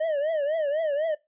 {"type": "tone with vibrato", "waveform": "triangle", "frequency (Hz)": 607, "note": "D#5", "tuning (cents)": -43, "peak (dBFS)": -21, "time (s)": [0, 1.15], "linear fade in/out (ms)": 10, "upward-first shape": "triangle", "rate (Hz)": 4, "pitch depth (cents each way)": 170, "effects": ["noise-tail reverb RT60 0.2 s tail -19 dB re dry", "resampled to 8000 Hz"]}